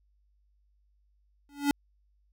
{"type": "tone with exponential growth", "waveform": "square", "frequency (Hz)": 285.3, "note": "C#4", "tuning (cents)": 50, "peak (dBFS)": -20, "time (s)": [1.49, 1.71], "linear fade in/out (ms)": 1, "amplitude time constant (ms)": 46, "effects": ["added 50 Hz sine -65 dBFS peak until 2.32 s"]}